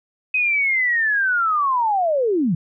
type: linear sweep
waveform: sine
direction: down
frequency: 2537 to 146.83 Hz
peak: -16 dBFS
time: 0.34-2.55 s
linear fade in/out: 5 ms
effects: none